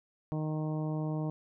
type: harmonic tone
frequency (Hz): 154.7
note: D#3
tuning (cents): -10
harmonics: 1 / 2 / 3 / 4 / 5 / 6 / 7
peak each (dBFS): -32 / -37 / -44 / -43 / -48 / -49 / -52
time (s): 0.32-1.3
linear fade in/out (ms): 0
effects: none